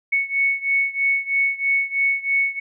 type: beating tone pair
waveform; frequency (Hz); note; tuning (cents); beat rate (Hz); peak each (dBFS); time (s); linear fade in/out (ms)
sine; 2213 / 2216.1; C#7 / C#7; -3 / -1; 3.1; -20 / -22; 0.12-2.6; 10
effects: none